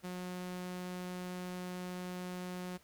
sawtooth tone, 180.9 Hz, F#3, 39 cents flat, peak -36 dBFS, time 0.03-2.78 s, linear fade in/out 20 ms, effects pink hiss -65 dBFS RMS until 2.83 s

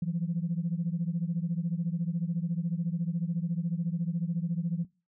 sine beating tone pair, 164.81 / 178.81 Hz, E3 / F3, 0 / +41 cents, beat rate 14 Hz, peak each -30 dBFS, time 0.02-4.85 s, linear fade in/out 5 ms, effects noise-tail reverb RT60 0.3 s tail -21 dB re dry + tanh soft clip ceiling -21 dBFS

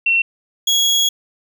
sine / 30% pulse tone pair in turn, 2715 / 3327 Hz, F7 / G#7, -50 / +2 cents, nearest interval major third, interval 352 cents, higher second, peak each -12 / -10 dBFS, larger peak second, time 0.06-0.22 / 0.67-1.09 s, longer second, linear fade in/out 5 ms, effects none

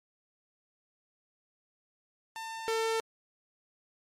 sawtooth tone pair in turn, 898 / 449 Hz, A5 / A4, +35 / +35 cents, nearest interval octave, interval 1200 cents, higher first, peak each -34 / -24 dBFS, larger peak second, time 2.36-2.68 / 2.68-3 s, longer neither, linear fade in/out 0 ms, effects low-pass 10000 Hz 12 dB/octave + MP3 64 kbps

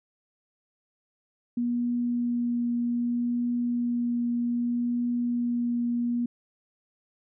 sine tone with vibrato, 240 Hz, B3, 49 cents flat, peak -24 dBFS, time 1.57-6.26 s, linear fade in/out 5 ms, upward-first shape triangle, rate 0.64 Hz, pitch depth 10 cents each way, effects none

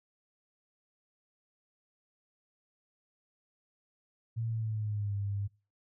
sine tone with pitch glide, 114.1 to 100.48 Hz, A#2 to G2, -37 to +43 cents, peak -31 dBFS, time 4.36-5.48 s, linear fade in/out 20 ms, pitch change -220 cents, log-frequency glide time 4.48-5.15 s, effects noise-tail reverb RT60 0.3 s tail -22 dB re dry

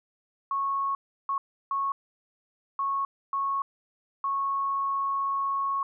sine tone bursts at uneven times, 1101 Hz, C#6, 12 cents flat, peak -25 dBFS, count 6, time 0.51-0.95 / 1.29-1.38 / 1.71-1.92 / 2.79-3.05 / 3.33-3.62 / 4.24-5.83 s, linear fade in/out 2 ms, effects none

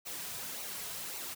white noise with flanger, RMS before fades -41 dBFS, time 0.05-1.35 s, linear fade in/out 20 ms, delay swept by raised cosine 0.58 to 3.68 ms, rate 1.8 Hz, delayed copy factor -0.55, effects none

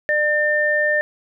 sine tone pair together, 599.6 / 1800 Hz, D5 / A6, +36 / +39 cents, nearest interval octave + perfect fifth, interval 1903 cents, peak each -20 / -17 dBFS, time 0.09-1.01 s, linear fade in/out 0 ms, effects none

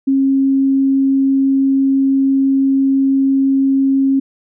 sine tone, 270.6 Hz, C#4, 42 cents flat, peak -10 dBFS, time 0.07-4.2 s, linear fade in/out 10 ms, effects none

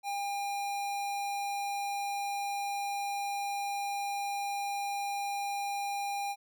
square tone, 804 Hz, G5, 44 cents sharp, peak -33 dBFS, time 0.03-6.36 s, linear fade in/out 50 ms, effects none

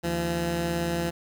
15% pulse tone pair together, 76.48 / 170.5 Hz, D#2 / F3, -29 / -41 cents, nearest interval octave + major second, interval 1388 cents, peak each -28 / -20 dBFS, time 0.03-1.11 s, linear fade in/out 20 ms, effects 9-bit

